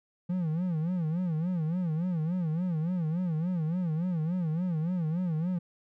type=tone with vibrato; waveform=triangle; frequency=169 Hz; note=E3; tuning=43 cents sharp; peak=-25 dBFS; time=0.29-5.59 s; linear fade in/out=10 ms; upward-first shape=sine; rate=3.5 Hz; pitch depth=160 cents each way; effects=none